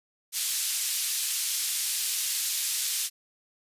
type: band-pass noise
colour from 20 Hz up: white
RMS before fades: -29 dBFS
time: 0.32-3.1 s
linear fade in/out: 50 ms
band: 3200 to 12000 Hz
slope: 12 dB/octave
effects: resampled to 32000 Hz